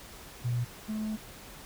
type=tone pair in turn; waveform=triangle; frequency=121.1 / 215.8 Hz; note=B2 / A3; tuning=-34 / -33 cents; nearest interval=minor seventh; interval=1001 cents; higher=second; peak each=-23 / -28 dBFS; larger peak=first; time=0.44-0.65 / 0.88-1.17 s; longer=second; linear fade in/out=20 ms; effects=tanh soft clip ceiling -25 dBFS + pink hiss -48 dBFS RMS until 1.65 s